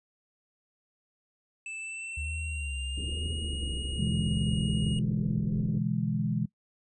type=tone with pitch glide; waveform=square; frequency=2637 to 2876 Hz; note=E7 to F#7; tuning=0 to -50 cents; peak=-37 dBFS; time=1.66-4.99 s; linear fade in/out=2 ms; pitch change=+150 cents; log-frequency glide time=1.78-3.33 s
type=tone with vibrato; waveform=sine; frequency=73.42 Hz; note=D2; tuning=in tune; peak=-33 dBFS; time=2.17-4.95 s; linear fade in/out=5 ms; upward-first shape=sine; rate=1.1 Hz; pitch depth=140 cents each way
type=low-pass noise; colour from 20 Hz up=pink; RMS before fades=-40 dBFS; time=2.97-5.79 s; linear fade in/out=5 ms; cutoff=460 Hz; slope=48 dB/octave
type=chord; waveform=sine; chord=E dominant seventh; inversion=second; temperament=equal; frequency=123.47 / 146.83 / 164.81 / 207.7 Hz; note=B2 / D3 / E3 / G#3; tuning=0 / 0 / 0 / 0 cents; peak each=-32 / -35 / -31 / -31 dBFS; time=3.98-6.46 s; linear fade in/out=10 ms
effects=noise-tail reverb RT60 0.1 s tail -20 dB re dry + resampled to 24000 Hz